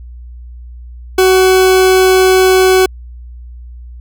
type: tone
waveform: 40% pulse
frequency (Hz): 374.8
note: F#4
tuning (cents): +22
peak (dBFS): -5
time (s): 1.18-2.86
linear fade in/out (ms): 5
effects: added 60 Hz sine -28 dBFS peak until 4 s